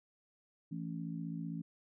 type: harmonic tone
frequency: 55.5 Hz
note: A1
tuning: 16 cents sharp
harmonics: 3 / 4 / 5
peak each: -40 / -45 / -44 dBFS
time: 0.71-1.62 s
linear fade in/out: 10 ms
effects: none